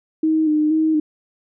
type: tone with vibrato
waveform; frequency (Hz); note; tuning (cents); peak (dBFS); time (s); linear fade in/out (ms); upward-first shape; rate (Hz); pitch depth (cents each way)
sine; 310; D#4; -6; -14; 0.23-1; 5; square; 2.1; 31
effects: none